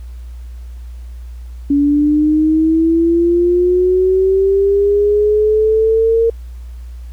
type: linear sweep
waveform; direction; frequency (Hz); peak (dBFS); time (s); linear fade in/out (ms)
sine; up; 282.4 to 460; -9; 1.7-6.3; 5
effects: added 60 Hz sine -27 dBFS peak until 7.12 s + pink hiss -52 dBFS RMS until 7.12 s